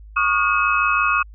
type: tone cluster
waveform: sine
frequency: 1114 / 1220 / 1426 / 2558 Hz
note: C#6 / D#6 / F6 / D#7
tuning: +8 / -34 / +36 / +47 cents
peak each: -21 dBFS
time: 0.16-1.23 s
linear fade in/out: 10 ms
effects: added 52 Hz sine -38 dBFS peak until 1.34 s